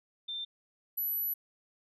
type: tone pair in turn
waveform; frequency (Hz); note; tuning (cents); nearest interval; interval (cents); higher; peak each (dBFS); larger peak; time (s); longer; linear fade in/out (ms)
sine; 3579 / 11852; A7 / F#9; +29 / +2; octave + major sixth; 2073; second; -35 / -30; second; 0.28-0.45 / 0.97-1.34; second; 10
effects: none